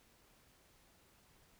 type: silence
effects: pink hiss -68 dBFS RMS until 1.59 s